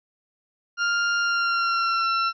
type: tone with pitch glide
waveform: 40% pulse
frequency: 1400 to 1350 Hz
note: F6 to E6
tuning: +4 to +41 cents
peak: -20 dBFS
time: 0.77-2.33 s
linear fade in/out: 50 ms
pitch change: -63 cents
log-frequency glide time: 1.2-2.09 s
effects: resampled to 16000 Hz